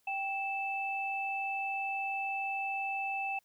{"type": "tone pair together", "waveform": "sine", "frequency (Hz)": [784, 2637], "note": ["G5", "E7"], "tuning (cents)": [0, 0], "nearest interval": "octave + major sixth", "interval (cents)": 2100, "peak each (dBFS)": [-35, -35], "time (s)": [0.07, 3.39], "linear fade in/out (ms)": 5, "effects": ["white hiss -73 dBFS RMS until 3.44 s"]}